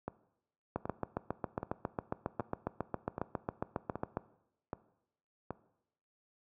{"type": "two click trains", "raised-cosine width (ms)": 1, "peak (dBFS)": [-23, -19], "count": [8, 26], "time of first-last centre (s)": [[0.08, 5.506], [0.76, 4.171]], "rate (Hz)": [1.29, 7.33], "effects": ["noise-tail reverb RT60 0.8 s tail -18 dB re dry", "high-pass 80 Hz 12 dB/octave"]}